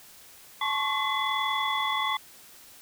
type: tone cluster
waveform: sine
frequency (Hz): 868 / 1078 / 1119 / 2033 / 3421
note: A5 / C#6 / C#6 / B6 / A7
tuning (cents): -24 / -49 / +16 / +50 / -49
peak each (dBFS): -31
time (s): 0.61-2.17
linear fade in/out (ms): 5
effects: tanh soft clip ceiling -16 dBFS + white hiss -51 dBFS RMS until 2.81 s